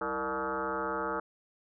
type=tone with frequency modulation; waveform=sine; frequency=868 Hz; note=A5; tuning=24 cents flat; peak=-30 dBFS; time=0.01-1.2 s; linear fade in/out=5 ms; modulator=135 Hz; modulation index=4.2; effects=none